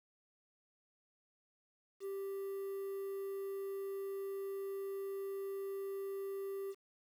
triangle tone with quantisation, 392 Hz, G4, in tune, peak -37 dBFS, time 2-6.75 s, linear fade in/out 50 ms, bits 10, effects none

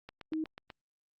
click train, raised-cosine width 0.3 ms, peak -29 dBFS, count 6, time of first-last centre 0.09-0.702 s, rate 8.17 Hz
sine tone, 315.1 Hz, D#4, 22 cents sharp, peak -31 dBFS, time 0.32-0.44 s, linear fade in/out 2 ms
effects Opus 48 kbps

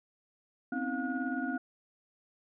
sine tone cluster, 250.8 / 268.9 / 318.7 / 709 / 1448 Hz, B3 / C4 / D#4 / F5 / F#6, +27 / +47 / +42 / +26 / -38 cents, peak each -36 / -35 / -40 / -40 / -38 dBFS, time 0.72-1.58 s, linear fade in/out 5 ms, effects tanh soft clip ceiling -20 dBFS

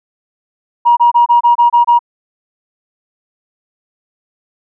sine tone bursts, 952 Hz, A#5, 36 cents sharp, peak -4 dBFS, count 8, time 0.85-1.992 s, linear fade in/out 20 ms, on 120 ms, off 26 ms, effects tanh soft clip ceiling 0 dBFS

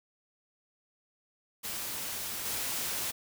white noise with level steps, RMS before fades -37 / -34 dBFS, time 1.63-3.12 s, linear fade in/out 20 ms, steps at 2.45 s, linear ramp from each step 10 ms, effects none

